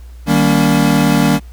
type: chord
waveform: square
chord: Eb dominant seventh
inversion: none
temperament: equal with one note detuned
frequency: 155.56 / 196 / 233.1 / 284 Hz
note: Eb3 / G3 / Bb3 / Db4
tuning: 0 / 0 / 0 / +42 cents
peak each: -16 dBFS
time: 0.26-1.4 s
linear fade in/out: 50 ms
effects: added 60 Hz sine -31 dBFS peak until 1.52 s + pink hiss -50 dBFS RMS until 1.52 s